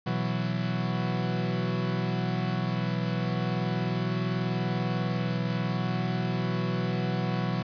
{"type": "chord", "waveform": "40% pulse", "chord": "B suspended fourth", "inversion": "none", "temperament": "equal", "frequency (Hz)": [123.47, 164.81, 185], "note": ["B2", "E3", "F#3"], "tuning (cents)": [0, 0, 0], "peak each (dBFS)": [-30, -31, -30], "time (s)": [0.06, 7.63], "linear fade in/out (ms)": 10, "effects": ["resampled to 11025 Hz", "9-bit"]}